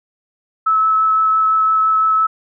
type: tone with vibrato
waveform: sine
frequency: 1300 Hz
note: E6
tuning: 24 cents flat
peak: -11 dBFS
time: 0.66-2.27 s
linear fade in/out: 10 ms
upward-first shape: triangle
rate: 5.9 Hz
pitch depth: 11 cents each way
effects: none